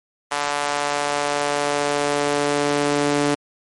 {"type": "tone with high-pass filter sweep", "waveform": "sawtooth", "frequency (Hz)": 145, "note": "D3", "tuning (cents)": -22, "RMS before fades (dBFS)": -21, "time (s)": [0.31, 3.35], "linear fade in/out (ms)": 10, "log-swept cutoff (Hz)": [840, 310], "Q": 1.4, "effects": ["MP3 48 kbps"]}